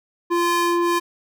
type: ring-modulated tone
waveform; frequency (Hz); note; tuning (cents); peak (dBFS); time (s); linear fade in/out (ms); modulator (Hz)
square; 345; F4; -21; -15; 0.3-1; 20; 691
effects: none